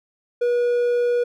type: tone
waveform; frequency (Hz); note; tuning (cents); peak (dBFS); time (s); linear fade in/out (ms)
triangle; 483.3; B4; -38; -15; 0.41-1.24; 10
effects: none